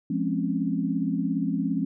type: chord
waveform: sine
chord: Db major seventh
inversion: first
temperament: just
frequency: 173.24 / 207.9 / 259.9 / 277.2 Hz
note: F3 / Ab3 / C4 / Db4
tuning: -14 / +2 / -11 / 0 cents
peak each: -29 dBFS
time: 0.1-1.85 s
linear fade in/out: 5 ms
effects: none